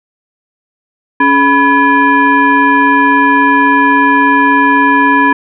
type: tone with frequency modulation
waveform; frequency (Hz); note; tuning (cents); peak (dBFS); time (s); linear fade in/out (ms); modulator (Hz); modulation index
sine; 987.8; B5; 0; -5; 1.2-5.33; 5; 708; 1.2
effects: none